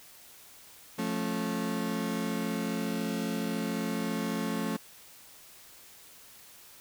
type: chord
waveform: 35% pulse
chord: F augmented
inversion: none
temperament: just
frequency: 174.61 / 218.3 / 272.8 Hz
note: F3 / A3 / C#4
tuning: 0 / -13 / -28 cents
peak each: -34 / -31 / -34 dBFS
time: 0.98-4.77 s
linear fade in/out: 10 ms
effects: white hiss -53 dBFS RMS until 6.8 s

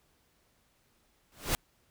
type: noise with exponential growth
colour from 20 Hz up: pink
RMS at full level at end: -25 dBFS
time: 1.32-1.55 s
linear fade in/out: 0 ms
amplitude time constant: 49 ms
effects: pink hiss -70 dBFS RMS until 1.9 s

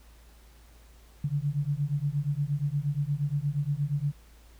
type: beating tone pair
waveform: sine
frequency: 140.1 / 148.6 Hz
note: C#3 / D3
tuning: +19 / +21 cents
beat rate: 8.5 Hz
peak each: -29 dBFS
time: 1.24-4.12 s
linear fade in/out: 5 ms
effects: added 56 Hz sine -52 dBFS peak until 4.59 s + pink hiss -60 dBFS RMS until 4.59 s

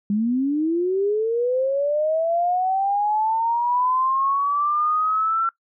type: linear sweep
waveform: sine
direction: up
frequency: 199 to 1355 Hz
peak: -18 dBFS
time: 0.1-5.49 s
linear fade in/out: 2 ms
effects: noise-tail reverb RT60 0.1 s tail -20 dB re dry

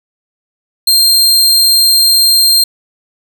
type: tone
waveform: sawtooth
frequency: 4186 Hz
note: C8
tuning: in tune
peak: -3 dBFS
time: 0.87-2.64 s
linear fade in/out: 5 ms
effects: none

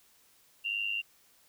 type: tone with amplitude modulation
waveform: sine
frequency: 2772 Hz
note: F7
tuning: 14 cents flat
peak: -27 dBFS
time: 0.64-1.02 s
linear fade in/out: 20 ms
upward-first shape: sine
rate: 103 Hz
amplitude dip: 70%
effects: white hiss -64 dBFS RMS until 1.48 s

